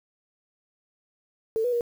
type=tone with pitch steps; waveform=sine; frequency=444.8 / 490.5 / 474.9 Hz; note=A4 / B4 / A#4; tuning=+19 / -12 / +32 cents; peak=-22 dBFS; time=1.56-1.809 s; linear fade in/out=0 ms; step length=83 ms; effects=8-bit